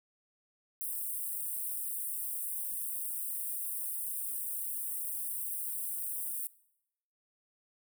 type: high-pass noise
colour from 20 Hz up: white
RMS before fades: -37 dBFS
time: 0.81-6.47 s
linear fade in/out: 0 ms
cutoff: 8400 Hz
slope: 96 dB/octave
effects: noise-tail reverb RT60 0.8 s tail -21 dB re dry